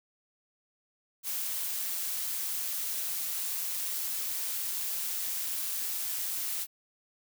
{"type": "noise with amplitude modulation", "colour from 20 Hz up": "blue", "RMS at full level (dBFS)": -32, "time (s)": [1.23, 6.67], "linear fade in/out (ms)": 50, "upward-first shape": "sine", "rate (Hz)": 178, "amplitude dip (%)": 35, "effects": []}